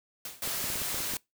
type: noise with exponential decay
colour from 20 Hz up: white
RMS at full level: -36 dBFS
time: 0.25-0.54 s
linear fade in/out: 2 ms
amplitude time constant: 62 ms
type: noise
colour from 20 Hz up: white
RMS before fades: -33 dBFS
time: 0.42-1.17 s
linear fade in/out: 2 ms
type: clicks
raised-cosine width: 2 ms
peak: -28 dBFS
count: 8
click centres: 0.475 / 0.642 / 0.702 / 0.757 / 0.818 / 0.944 / 1.005 / 1.137 s
effects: noise-tail reverb RT60 0.2 s tail -24 dB re dry